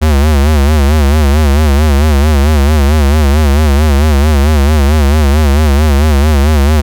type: tone with vibrato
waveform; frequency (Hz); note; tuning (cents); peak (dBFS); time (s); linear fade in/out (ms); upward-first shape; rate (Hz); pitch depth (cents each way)
square; 73.42; D2; 0; -6; 0.01-6.82; 20; sine; 4.5; 120
effects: none